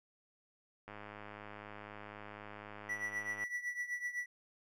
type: click train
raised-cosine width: 0.5 ms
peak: -33 dBFS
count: 267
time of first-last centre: 0.88-3.438 s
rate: 104 Hz
type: tone with tremolo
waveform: triangle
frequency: 1955 Hz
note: B6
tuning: 18 cents flat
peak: -32 dBFS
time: 2.89-4.26 s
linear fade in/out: 5 ms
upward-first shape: triangle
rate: 7.9 Hz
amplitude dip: 85%
effects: none